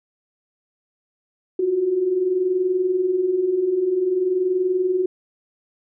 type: tone pair together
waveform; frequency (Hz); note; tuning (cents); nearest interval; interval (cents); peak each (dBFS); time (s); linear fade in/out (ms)
sine; 349.5 / 370; F4 / F#4; +1 / 0; minor second; 99; -26 / -18; 1.59-5.06; 5
effects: none